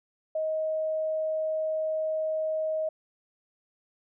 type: tone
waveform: sine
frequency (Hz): 629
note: D#5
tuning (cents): +19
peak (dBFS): -26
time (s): 0.35-2.89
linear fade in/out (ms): 5
effects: none